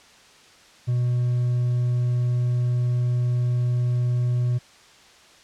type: tone with hard clipping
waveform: triangle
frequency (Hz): 122.7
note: B2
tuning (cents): -11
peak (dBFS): -20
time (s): 0.87-4.59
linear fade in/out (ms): 20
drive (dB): 5
effects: white hiss -51 dBFS RMS until 5.43 s + low-pass 6000 Hz 12 dB/octave